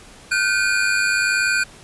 square tone cluster, 1436 / 1537 / 2435 Hz, F6 / G6 / D#7, +48 / -35 / -38 cents, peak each -24 / -20 / -23 dBFS, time 0.31-1.64 s, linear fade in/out 10 ms, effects pink hiss -44 dBFS RMS until 1.83 s + resampled to 24000 Hz

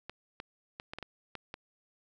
clicks, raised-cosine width 0.3 ms, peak -24 dBFS, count 8, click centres 0.096 / 0.401 / 0.799 / 0.935 / 0.986 / 1.027 / 1.353 / 1.541 s, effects none

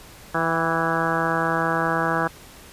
harmonic tone with a mistuned harmonic, 164.81 Hz, E3, in tune, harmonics 1 / 2 / 3 / 4 / 5 / 6 / 7 / 8 / 9 / 10, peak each -29 / -29 / -29 / -29 / -29 / -29 / -29 / -29 / -29 / -29 dBFS, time 0.34-2.28 s, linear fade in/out 10 ms, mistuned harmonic 5, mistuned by -35 cents, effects pink hiss -45 dBFS RMS until 2.72 s + resampled to 32000 Hz

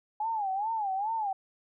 sine tone with vibrato, 830.6 Hz, G#5, in tune, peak -28 dBFS, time 0.2-1.33 s, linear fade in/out 5 ms, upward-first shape sine, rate 2.4 Hz, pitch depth 160 cents each way, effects none

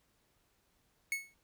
45% pulse tone with exponential decay, 2200 Hz, C#7, 14 cents flat, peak -29 dBFS, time 1.12-1.34 s, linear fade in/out 1 ms, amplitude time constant 46 ms, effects pink hiss -74 dBFS RMS until 1.43 s

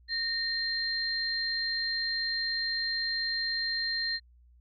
sine tone pair together, 1839 / 4172 Hz, A#6 / C8, -24 / -6 cents, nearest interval octave + major second, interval 1418 cents, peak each -33 / -30 dBFS, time 0.08-4.2 s, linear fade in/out 50 ms, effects added 60 Hz sine -56 dBFS peak until 4.6 s

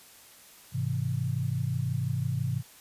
sine chord, Ab augmented, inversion none, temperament just, 103.83 / 129.78 / 162.23 Hz, Ab2 / C3 / E3, 0 / -14 / -27 cents, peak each -32 / -29 / -34 dBFS, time 0.72-2.63 s, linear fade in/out 50 ms, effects white hiss -53 dBFS RMS until 2.8 s + resampled to 32000 Hz

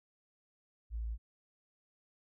sine tone, 56 Hz, A1, 31 cents sharp, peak -35 dBFS, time 0.9-1.18 s, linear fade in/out 50 ms, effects none

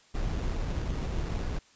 brown noise with sample-and-hold, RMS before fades -31 dBFS, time 0.14-1.59 s, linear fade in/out 10 ms, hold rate 3150 Hz, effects white hiss -60 dBFS RMS until 1.75 s + resampled to 16000 Hz

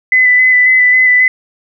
sine tone with vibrato, 2008 Hz, B6, 28 cents sharp, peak -5 dBFS, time 0.12-1.28 s, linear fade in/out 2 ms, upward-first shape square, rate 3.7 Hz, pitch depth 15 cents each way, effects none

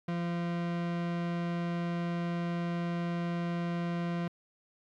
40% pulse tone, 172 Hz, F3, 26 cents flat, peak -30 dBFS, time 0.08-4.28 s, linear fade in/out 5 ms, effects low-pass 3000 Hz 12 dB/octave + 12-bit

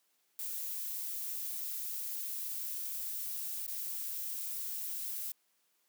violet noise with dropouts, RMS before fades -39 dBFS, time 0.39-5.32 s, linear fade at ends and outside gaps 2 ms, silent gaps 3.665-3.678 s, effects white hiss -75 dBFS RMS until 5.88 s + high-pass 200 Hz 12 dB/octave

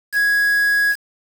triangle tone with quantisation, 1661.2 Hz, G#6, in tune, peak -12 dBFS, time 0.12-0.96 s, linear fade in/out 50 ms, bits 5, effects none

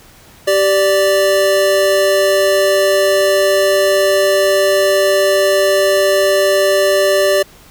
square tone pair together, 389.2 / 587.3 Hz, G4 / D5, -12 / 0 cents, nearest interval perfect fifth, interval 712 cents, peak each -16 / -12 dBFS, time 0.47-7.43 s, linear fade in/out 10 ms, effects pink hiss -43 dBFS RMS until 7.7 s

